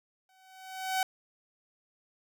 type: tone with exponential growth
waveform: sawtooth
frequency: 756 Hz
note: F#5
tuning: 37 cents sharp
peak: -21 dBFS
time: 0.29-1.03 s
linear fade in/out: 2 ms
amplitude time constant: 160 ms
effects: none